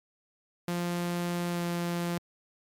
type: tone with pitch glide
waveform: sawtooth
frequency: 174.3 to 172.8 Hz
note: F3 to F3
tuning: -3 to -18 cents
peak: -25 dBFS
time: 0.68-2.18 s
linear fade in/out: 2 ms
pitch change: -15 cents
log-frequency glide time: 1.48-1.63 s
effects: MP3 96 kbps